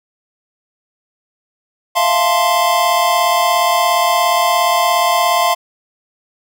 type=chord; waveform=square; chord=F major seventh; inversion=third; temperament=equal with one note detuned; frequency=659.3 / 696.4 / 880 / 1046.5 Hz; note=E5 / F5 / A5 / C6; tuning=0 / -5 / 0 / 0 cents; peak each=-22 / -16 / -21 / -16 dBFS; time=1.95-5.55 s; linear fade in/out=20 ms; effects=none